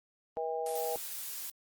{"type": "harmonic tone", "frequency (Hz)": 160.8, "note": "E3", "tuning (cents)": -43, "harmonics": [3, 4, 5], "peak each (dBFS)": [-35, -38, -37], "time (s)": [0.37, 0.96], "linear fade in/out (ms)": 0}
{"type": "noise", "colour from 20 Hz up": "blue", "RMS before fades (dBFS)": -40, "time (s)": [0.66, 1.5], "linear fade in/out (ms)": 2}
{"effects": ["Opus 32 kbps"]}